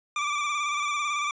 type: tone with vibrato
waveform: 25% pulse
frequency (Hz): 1174.7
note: D6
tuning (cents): 0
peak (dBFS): -22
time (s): 0.16-1.31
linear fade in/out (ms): 2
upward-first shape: square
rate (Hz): 18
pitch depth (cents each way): 31
effects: resampled to 16000 Hz